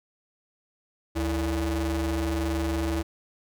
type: ring-modulated tone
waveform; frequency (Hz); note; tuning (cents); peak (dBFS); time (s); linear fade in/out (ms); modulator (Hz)
45% pulse; 127.5; C3; -44; -22; 1.15-3.03; 20; 202
effects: none